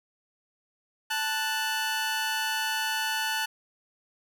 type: tone pair together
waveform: 20% pulse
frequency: 880 / 1480 Hz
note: A5 / F#6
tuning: 0 / 0 cents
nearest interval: major sixth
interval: 900 cents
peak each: -25 dBFS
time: 1.1-3.46 s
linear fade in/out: 10 ms
effects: none